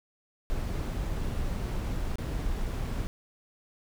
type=noise with dropouts; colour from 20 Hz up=brown; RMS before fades=-31 dBFS; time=0.5-3.07 s; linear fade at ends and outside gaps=0 ms; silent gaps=2.156-2.184 / 2.87-2.874 s; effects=none